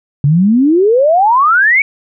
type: exponential sweep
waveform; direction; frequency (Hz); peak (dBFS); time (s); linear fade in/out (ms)
sine; up; 136.3 to 2300; -6; 0.24-1.82; 2
effects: none